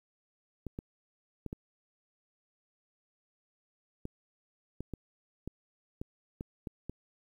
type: clicks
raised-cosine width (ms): 3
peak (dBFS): -25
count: 12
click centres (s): 0.667 / 0.789 / 1.463 / 1.529 / 4.054 / 4.806 / 4.937 / 5.476 / 6.015 / 6.409 / 6.672 / 6.896
effects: 10-bit